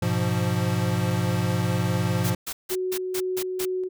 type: chord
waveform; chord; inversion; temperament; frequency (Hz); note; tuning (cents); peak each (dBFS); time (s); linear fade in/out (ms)
square; F diminished; first; equal; 103.83 / 123.47 / 174.61; Ab2 / Cb3 / F3; 0 / 0 / 0; -27; 0.02-2.35; 5
type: noise bursts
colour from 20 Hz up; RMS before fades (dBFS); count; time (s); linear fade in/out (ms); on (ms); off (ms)
white; -31; 7; 2.24-3.655; 10; 65; 160
type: tone with tremolo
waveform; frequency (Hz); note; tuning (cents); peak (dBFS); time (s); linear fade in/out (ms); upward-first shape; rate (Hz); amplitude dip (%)
sine; 369.9; F#4; 0; -24; 2.7-3.89; 20; square; 2.2; 25
effects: none